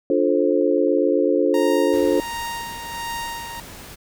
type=chord; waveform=sine; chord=D minor seventh; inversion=none; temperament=just; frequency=293.7 / 352.4 / 440.5 / 528.6 Hz; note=D4 / F4 / A4 / C5; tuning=0 / +16 / +2 / +18 cents; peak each=-21 dBFS; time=0.1-2.2 s; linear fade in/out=2 ms
type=tone with tremolo; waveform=sawtooth; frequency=932.3 Hz; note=A#5; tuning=in tune; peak=-22 dBFS; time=1.54-3.6 s; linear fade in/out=2 ms; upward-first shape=sine; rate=1.4 Hz; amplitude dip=50%
type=noise; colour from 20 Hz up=pink; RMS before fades=-39 dBFS; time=1.92-3.96 s; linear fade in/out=20 ms
effects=none